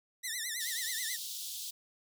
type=tone with vibrato; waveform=10% pulse; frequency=1900 Hz; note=A#6; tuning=33 cents sharp; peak=-26 dBFS; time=0.23-1.17 s; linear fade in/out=20 ms; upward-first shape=triangle; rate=9.3 Hz; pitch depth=160 cents each way
type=high-pass noise; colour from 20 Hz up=pink; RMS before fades=-41 dBFS; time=0.6-1.71 s; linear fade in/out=10 ms; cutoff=3300 Hz; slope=48 dB/octave
effects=none